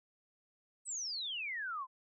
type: exponential sweep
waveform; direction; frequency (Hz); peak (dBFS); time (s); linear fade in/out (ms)
sine; down; 8372 to 996; -37; 0.85-1.87; 50
effects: none